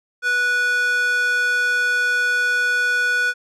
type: tone with high-pass filter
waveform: square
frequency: 490.8 Hz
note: B4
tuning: 11 cents flat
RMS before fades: -19 dBFS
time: 0.22-3.34 s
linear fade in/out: 50 ms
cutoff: 1300 Hz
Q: 6.8
effects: low-pass 8000 Hz 12 dB/octave